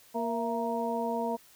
harmonic tone with a mistuned harmonic, 233.9 Hz, A#3, 6 cents sharp, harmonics 1 / 2 / 3 / 4, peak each -34 / -34 / -34 / -34 dBFS, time 0.14-1.37 s, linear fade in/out 20 ms, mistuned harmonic 3, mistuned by -70 cents, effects white hiss -58 dBFS RMS until 1.55 s

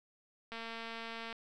click train, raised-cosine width 0.3 ms, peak -28 dBFS, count 185, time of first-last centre 0.52-1.327 s, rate 228 Hz, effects none

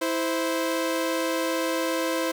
sawtooth tone pair together, 327.5 / 519.9 Hz, E4 / C5, -11 / -11 cents, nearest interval minor sixth, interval 800 cents, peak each -23 / -23 dBFS, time 0.01-2.32 s, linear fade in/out 10 ms, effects none

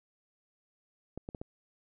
clicks, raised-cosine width 2 ms, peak -26 dBFS, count 4, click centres 1.176 / 1.289 / 1.348 / 1.415 s, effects none

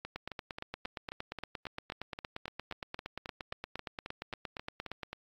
two click trains, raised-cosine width 0.3 ms, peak -24 / -22 dBFS, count 20 / 43, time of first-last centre 0.05-5.13 / 0.16-5.032 s, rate 3.74 / 8.62 Hz, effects AAC 64 kbps

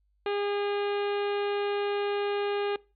harmonic tone with a mistuned harmonic, 407 Hz, G#4, 35 cents flat, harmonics 1 / 2 / 3 / 4 / 5 / 6 / 7 / 8 / 9 / 10, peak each -28 / -35 / -40 / -41 / -46 / -42 / -44 / -50 / -49 / -52 dBFS, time 0.26-2.76 s, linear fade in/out 2 ms, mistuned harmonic 10, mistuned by +32 cents, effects noise-tail reverb RT60 0.3 s tail -22 dB re dry + added 50 Hz sine -67 dBFS peak until 2.95 s

